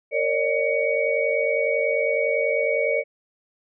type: tone cluster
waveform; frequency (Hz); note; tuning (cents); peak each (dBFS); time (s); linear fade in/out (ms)
sine; 461.3 / 553 / 603 / 2247; A#4 / C#5 / D5 / C#7; -18 / -4 / +46 / +23; -25; 0.11-3.04; 50
effects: none